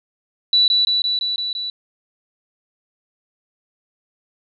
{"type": "tone with echo", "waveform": "sine", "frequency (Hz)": 3951, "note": "B7", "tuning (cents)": 0, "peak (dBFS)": -11, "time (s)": [0.53, 0.68], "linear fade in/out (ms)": 2, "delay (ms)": 170, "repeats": 6, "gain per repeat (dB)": -2, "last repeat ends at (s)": 1.7, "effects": []}